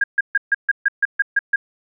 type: tone bursts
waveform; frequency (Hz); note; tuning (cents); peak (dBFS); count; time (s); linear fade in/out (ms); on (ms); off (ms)
sine; 1623; G#6; -40; -12; 10; 0.01-1.56; 5; 29; 140
effects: none

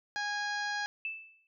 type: harmonic tone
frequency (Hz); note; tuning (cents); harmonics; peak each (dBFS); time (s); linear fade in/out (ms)
824; G#5; -14; 1 / 2 / 3 / 4 / 5 / 6 / 7 / 8; -37 / -34 / -48 / -47 / -44 / -45 / -51 / -52; 0.16-0.86; 0
type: tone with exponential decay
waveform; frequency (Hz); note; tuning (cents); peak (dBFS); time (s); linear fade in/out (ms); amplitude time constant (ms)
sine; 2637; E7; 0; -31; 1.05-1.47; 1; 90
effects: none

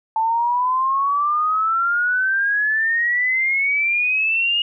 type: exponential sweep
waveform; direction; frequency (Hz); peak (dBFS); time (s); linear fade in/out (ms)
sine; up; 880 to 2874; -16; 0.16-4.62; 2
effects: none

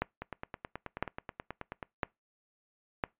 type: two click trains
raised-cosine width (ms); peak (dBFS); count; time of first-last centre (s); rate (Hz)
0.5; -14 / -23; 4 / 16; 0.02-3.038 / 0.22-1.828; 0.994 / 9.33
effects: noise-tail reverb RT60 0.2 s tail -24 dB re dry + resampled to 8000 Hz

